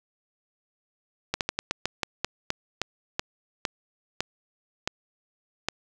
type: slowing click train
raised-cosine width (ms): 0.2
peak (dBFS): -8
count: 15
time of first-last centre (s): 1.34-5.686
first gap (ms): 68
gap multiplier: 1.21
effects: 8-bit